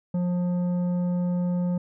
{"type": "tone with tanh clipping", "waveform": "sine", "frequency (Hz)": 177.6, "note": "F3", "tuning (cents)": 29, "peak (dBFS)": -24, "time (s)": [0.14, 1.78], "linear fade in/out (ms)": 5, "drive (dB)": 9, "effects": []}